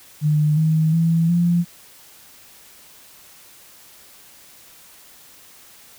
sine tone with pitch steps, 151 / 157.96 / 165.24 / 172.85 Hz, D3 / D#3 / E3 / F3, +48 / +26 / +4 / -18 cents, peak -14 dBFS, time 0.21-1.65 s, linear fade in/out 50 ms, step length 360 ms, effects white hiss -47 dBFS RMS until 5.98 s

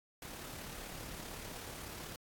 pink noise with amplitude modulation, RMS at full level -45 dBFS, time 0.22-2.16 s, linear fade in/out 2 ms, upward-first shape sine, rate 35.9 Hz, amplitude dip 35%, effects AAC 64 kbps

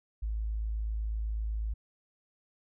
sine tone, 54 Hz, A1, 32 cents flat, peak -30 dBFS, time 0.22-1.74 s, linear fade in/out 10 ms, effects none

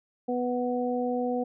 harmonic tone, 246.9 Hz, B3, in tune, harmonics 1 / 2 / 3, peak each -29 / -29 / -33 dBFS, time 0.28-1.44 s, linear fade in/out 10 ms, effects none

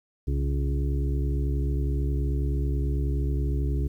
harmonic tone with a mistuned harmonic, 69.3 Hz, C#2, in tune, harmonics 1 / 2 / 4 / 5 / 6, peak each -24 / -30 / -36 / -38 / -40 dBFS, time 0.27-3.88 s, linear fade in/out 10 ms, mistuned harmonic 1, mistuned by -84 cents, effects 10-bit

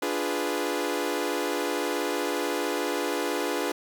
sawtooth chord, D diminished seventh, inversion none, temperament equal, 293.7 / 349.2 / 415.3 / 493.9 Hz, D4 / F4 / Ab4 / Cb5, 0 / 0 / 0 / 0 cents, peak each -28 dBFS, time 0.02-3.72 s, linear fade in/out 5 ms, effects none

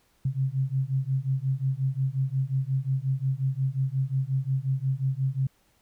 sine beating tone pair, 130.81 / 136.41 Hz, C3 / C#3, 0 / -27 cents, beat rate 5.6 Hz, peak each -27 / -27 dBFS, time 0.25-5.47 s, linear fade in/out 5 ms, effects pink hiss -66 dBFS RMS until 5.81 s

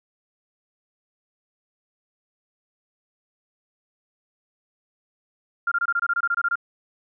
sine tone bursts, 1395 Hz, F6, 2 cents flat, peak -19 dBFS, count 13, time 5.67-6.556 s, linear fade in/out 5 ms, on 46 ms, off 24 ms, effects none

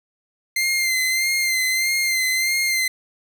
sawtooth tone with vibrato, 2087 Hz, C7, 5 cents flat, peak -15 dBFS, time 0.56-2.88 s, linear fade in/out 5 ms, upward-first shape sine, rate 1.6 Hz, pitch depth 37 cents each way, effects none

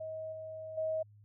sine tone with level steps, 634 Hz, D#5, 32 cents sharp, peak -38 / -41 / -31 dBFS, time 0-1.03 s, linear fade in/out 10 ms, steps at 0.32 / 0.77 s, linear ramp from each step 10 ms, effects added 104 Hz sine -56 dBFS peak until 1.24 s

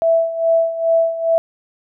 sine tone with tremolo, 660 Hz, E5, 2 cents sharp, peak -10 dBFS, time 0.02-1.38 s, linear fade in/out 0 ms, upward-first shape sine, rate 2.4 Hz, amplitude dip 75%, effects none

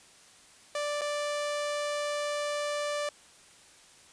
sawtooth tone with dropouts, 587.3 Hz, D5, in tune, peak -26 dBFS, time 0.75-3.09 s, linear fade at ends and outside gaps 2 ms, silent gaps 1.011-1.016 s, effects white hiss -56 dBFS RMS until 4.12 s + resampled to 22050 Hz

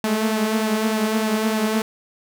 sawtooth tone with flanger, 217.8 Hz, A3, 17 cents flat, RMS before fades -21 dBFS, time 0.04-1.82 s, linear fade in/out 2 ms, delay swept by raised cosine 1.1 to 6.7 ms, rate 3.3 Hz, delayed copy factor +0.5, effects none

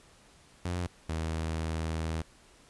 sawtooth tone pair in turn, 88.5 / 80.31 Hz, F2 / E2, +23 / -45 cents, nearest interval major second, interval 168 cents, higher first, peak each -27 dBFS, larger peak neither, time 0.65-0.87 / 1.09-2.22 s, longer second, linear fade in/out 5 ms, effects pink hiss -59 dBFS RMS until 2.69 s + resampled to 24000 Hz

